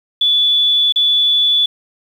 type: tone with dropouts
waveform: sine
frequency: 3452 Hz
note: A7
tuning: 34 cents flat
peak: -10 dBFS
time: 0.21-1.66 s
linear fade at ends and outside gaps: 5 ms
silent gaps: 0.924-0.959 s
effects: 7-bit